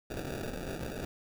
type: noise with sample-and-hold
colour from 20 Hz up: violet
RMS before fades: -38 dBFS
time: 0.1-1.05 s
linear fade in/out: 5 ms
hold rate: 1050 Hz
effects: none